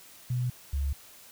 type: tone pair in turn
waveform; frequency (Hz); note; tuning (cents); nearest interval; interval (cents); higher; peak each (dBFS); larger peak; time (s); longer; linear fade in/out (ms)
sine; 124.3 / 69.76; B2 / C#2; +12 / +12; minor seventh; 1000; first; -26; neither; 0.3-0.5 / 0.73-0.93; neither; 5
effects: white hiss -52 dBFS RMS until 1.31 s